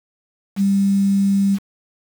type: tone with quantisation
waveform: sine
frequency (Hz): 197.4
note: G3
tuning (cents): +12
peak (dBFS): -13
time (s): 0.56-1.59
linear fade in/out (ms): 50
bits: 6
effects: none